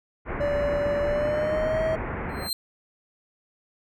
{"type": "low-pass noise", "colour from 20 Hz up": "pink", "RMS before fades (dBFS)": -31, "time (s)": [0.25, 2.5], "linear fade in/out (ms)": 50, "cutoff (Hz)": 2200, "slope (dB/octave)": 48}
{"type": "tone with pitch glide", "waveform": "triangle", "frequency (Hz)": [579, 638.7], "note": ["D5", "D#5"], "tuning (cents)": [-25, 45], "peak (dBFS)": -21, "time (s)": [0.4, 1.96], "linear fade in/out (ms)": 10, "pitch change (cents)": 170, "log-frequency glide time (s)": [1.02, 1.83]}
{"type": "tone with exponential growth", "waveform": "sawtooth", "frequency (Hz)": 4146, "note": "C8", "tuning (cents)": -17, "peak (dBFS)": -20, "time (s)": [2.29, 2.53], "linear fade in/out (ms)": 2, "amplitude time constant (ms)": 52}
{"effects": []}